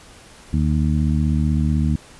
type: harmonic tone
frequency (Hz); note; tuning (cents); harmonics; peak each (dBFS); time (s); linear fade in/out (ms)
75.9; D#2; -42; 1 / 2 / 3 / 4; -19 / -20 / -22 / -30; 0.53-1.96; 5
effects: pink hiss -45 dBFS RMS until 2.19 s + resampled to 24000 Hz